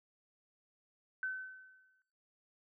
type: tone with exponential decay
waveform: sine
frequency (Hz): 1523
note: F#6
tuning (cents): +50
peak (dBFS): -33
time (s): 1.23-2.02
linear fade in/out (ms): 1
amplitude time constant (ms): 170
effects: noise-tail reverb RT60 0.9 s tail -20 dB re dry